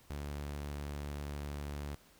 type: tone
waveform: sawtooth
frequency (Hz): 72.4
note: D2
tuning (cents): -24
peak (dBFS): -35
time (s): 0.1-1.95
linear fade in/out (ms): 0
effects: pink hiss -63 dBFS RMS until 2.19 s